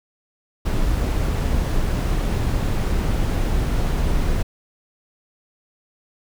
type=noise; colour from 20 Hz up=brown; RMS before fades=-20 dBFS; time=0.65-4.43 s; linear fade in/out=10 ms; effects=none